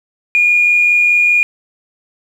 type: tone with amplitude modulation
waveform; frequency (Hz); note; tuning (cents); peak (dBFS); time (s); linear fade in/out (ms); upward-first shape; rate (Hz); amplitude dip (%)
sine; 2432; D#7; -40; -6; 0.35-1.43; 0; sine; 84.9; 30
effects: tanh soft clip ceiling -2 dBFS + 7-bit